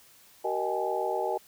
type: tone cluster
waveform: sine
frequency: 381.5 / 469.6 / 621 / 789 / 850 Hz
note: G4 / A#4 / D#5 / G5 / G#5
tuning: -47 / +13 / -3 / +11 / +40 cents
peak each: -33 / -33 / -33 / -34 / -33 dBFS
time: 0.44-1.38 s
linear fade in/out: 10 ms
effects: white hiss -57 dBFS RMS until 1.47 s